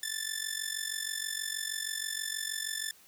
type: tone with amplitude modulation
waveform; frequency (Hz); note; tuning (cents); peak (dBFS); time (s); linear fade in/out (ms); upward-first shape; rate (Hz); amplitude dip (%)
10% pulse; 1760; A6; 0; -21; 0.03-2.91; 2; sine; 46.3; 80
effects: white hiss -59 dBFS RMS until 3.07 s